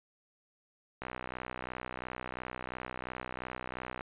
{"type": "click train", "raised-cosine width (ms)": 0.5, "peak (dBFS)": -23, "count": 189, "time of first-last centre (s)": [1.02, 4.009], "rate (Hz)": 62.9, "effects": ["resampled to 8000 Hz"]}